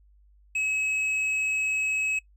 sine tone with hard clipping, 2566 Hz, E7, 47 cents flat, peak -26 dBFS, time 0.55-2.19 s, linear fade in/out 5 ms, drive 5 dB, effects noise-tail reverb RT60 0.1 s tail -22 dB re dry + added 50 Hz sine -55 dBFS peak until 2.36 s

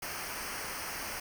pink noise with comb filter, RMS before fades -39 dBFS, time 0.02-1.2 s, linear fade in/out 5 ms, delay 0.27 ms, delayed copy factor -0.75, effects none

